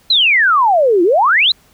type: exponential two-way sweep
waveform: sine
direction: down then up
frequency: 4186 to 329.6 to 4186 Hz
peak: -8 dBFS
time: 0.1-1.52 s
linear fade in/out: 5 ms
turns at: 1.03 s
effects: pink hiss -51 dBFS RMS until 1.73 s